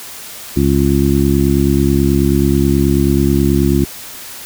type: harmonic tone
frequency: 69.3 Hz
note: C#2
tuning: in tune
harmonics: 1 / 2 / 3 / 4 / 5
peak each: -16 / -16 / -16 / -16 / -16 dBFS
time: 0.56-3.85 s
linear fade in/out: 10 ms
effects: white hiss -31 dBFS RMS until 4.45 s